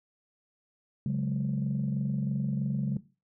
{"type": "chord", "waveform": "sine", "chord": "C# suspended fourth", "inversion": "none", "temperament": "just", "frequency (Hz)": [138.59, 184.79, 207.9], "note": ["C#3", "F#3", "G#3"], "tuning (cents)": [0, -2, 2], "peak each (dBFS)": [-28, -32, -31], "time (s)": [1.06, 2.97], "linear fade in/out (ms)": 2, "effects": ["noise-tail reverb RT60 0.3 s tail -17 dB re dry", "tanh soft clip ceiling -21 dBFS"]}